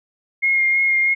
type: tone with vibrato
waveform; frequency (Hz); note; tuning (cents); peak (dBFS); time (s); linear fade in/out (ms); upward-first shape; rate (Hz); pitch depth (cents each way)
sine; 2139; C7; +38; -14; 0.42-1.15; 20; sine; 3.1; 16
effects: none